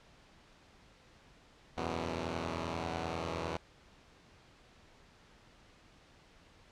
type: chord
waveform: 5% pulse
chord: E suspended second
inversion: none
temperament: equal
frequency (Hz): 82.41 / 92.5 / 123.47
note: E2 / F#2 / B2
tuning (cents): 0 / 0 / 0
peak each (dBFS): -26 / -30 / -32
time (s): 1.77-3.57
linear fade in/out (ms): 5
effects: pink hiss -61 dBFS RMS until 6.71 s + low-pass 5000 Hz 12 dB/octave